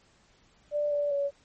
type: tone with pitch steps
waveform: sine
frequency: 589 / 581 / 565 Hz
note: D5 / D5 / C#5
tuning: +5 / -19 / +33 cents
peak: -25 dBFS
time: 0.71-1.31 s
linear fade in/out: 50 ms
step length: 200 ms
effects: pink hiss -63 dBFS RMS until 1.44 s + MP3 32 kbps